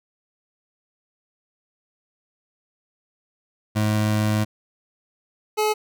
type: tone pair in turn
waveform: 25% pulse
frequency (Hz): 106.8 / 427.2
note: G#2 / G#4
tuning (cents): +49 / +49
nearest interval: 2 octaves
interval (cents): 2400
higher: second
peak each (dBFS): -15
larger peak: neither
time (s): 3.75-4.45 / 5.57-5.74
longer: first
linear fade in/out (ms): 20
effects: none